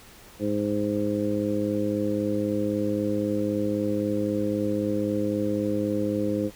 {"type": "harmonic tone", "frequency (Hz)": 103.83, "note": "G#2", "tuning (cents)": 0, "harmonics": [1, 2, 3, 4, 5], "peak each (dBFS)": [-34, -29, -27, -33, -29], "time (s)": [0.39, 6.51], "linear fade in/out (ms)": 50, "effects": ["pink hiss -49 dBFS RMS until 6.55 s"]}